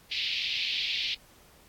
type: band-pass noise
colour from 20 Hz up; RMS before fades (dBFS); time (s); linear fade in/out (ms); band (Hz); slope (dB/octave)
pink; -31; 0.11-1.15; 10; 2400 to 4500; 48
effects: pink hiss -58 dBFS RMS until 1.68 s + AAC 64 kbps